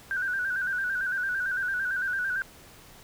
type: tone with vibrato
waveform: sine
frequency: 1527 Hz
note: G6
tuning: 46 cents flat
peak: -26 dBFS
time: 0.11-2.42 s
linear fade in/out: 0 ms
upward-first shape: square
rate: 8.9 Hz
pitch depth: 59 cents each way
effects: pink hiss -51 dBFS RMS until 3.03 s